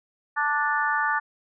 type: harmonic tone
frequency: 293.7 Hz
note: D4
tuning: in tune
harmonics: 3 / 4 / 5 / 6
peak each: -27 / -27 / -27 / -27 dBFS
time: 0.36-1.2 s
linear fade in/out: 20 ms
effects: none